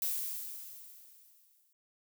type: noise with exponential decay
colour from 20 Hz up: violet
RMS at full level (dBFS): -32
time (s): 0.02-1.73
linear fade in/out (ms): 1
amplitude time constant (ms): 370
effects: none